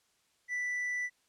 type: tone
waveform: triangle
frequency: 1975.5 Hz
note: B6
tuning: in tune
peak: -30 dBFS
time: 0.48-1.1 s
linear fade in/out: 50 ms
effects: white hiss -72 dBFS RMS until 1.28 s + low-pass 9000 Hz 12 dB/octave